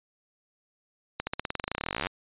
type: accelerating click train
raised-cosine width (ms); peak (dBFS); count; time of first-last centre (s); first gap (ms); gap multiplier
0.3; -13; 29; 1.2-2.069; 70; 0.93
effects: resampled to 8000 Hz